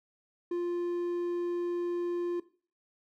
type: tone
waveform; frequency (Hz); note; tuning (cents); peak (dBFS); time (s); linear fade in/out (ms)
triangle; 349.2; F4; 0; -27; 0.51-2.4; 5
effects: noise-tail reverb RT60 0.4 s tail -17 dB re dry